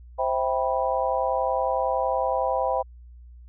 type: chord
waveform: sine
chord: C major seventh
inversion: none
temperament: just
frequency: 523.3 / 654.1 / 784.9 / 981.1 Hz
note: C5 / E5 / G5 / B5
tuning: 0 / -14 / +2 / -12 cents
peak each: -26 / -28 / -27 / -28 dBFS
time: 0.18-2.83 s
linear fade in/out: 20 ms
effects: added 60 Hz sine -43 dBFS peak until 3.48 s